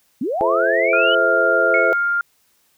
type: linear sweep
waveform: sine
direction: up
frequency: 207.7 to 3034 Hz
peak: -19 dBFS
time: 0.21-1.15 s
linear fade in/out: 5 ms
type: chord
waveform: sine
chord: F major seventh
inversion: none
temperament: just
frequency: 349.2 / 436.5 / 523.8 / 654.8 Hz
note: F4 / A4 / C5 / E5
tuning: 0 / -14 / +2 / -12 cents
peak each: -25 / -22 / -20 / -19 dBFS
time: 0.41-1.93 s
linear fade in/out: 0 ms
type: tone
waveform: sine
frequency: 1400 Hz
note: F6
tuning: 4 cents sharp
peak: -16 dBFS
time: 0.93-2.21 s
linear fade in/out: 2 ms
type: tone with exponential decay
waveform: sine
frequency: 2197 Hz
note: C#7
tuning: 16 cents flat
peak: -16 dBFS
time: 1.74-2.2 s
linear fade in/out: 2 ms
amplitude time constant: 100 ms
effects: white hiss -61 dBFS RMS until 2.77 s